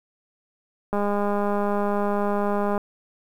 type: click train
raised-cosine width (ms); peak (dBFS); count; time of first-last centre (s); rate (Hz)
1; -12; 378; 0.93-2.778; 204
effects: 8-bit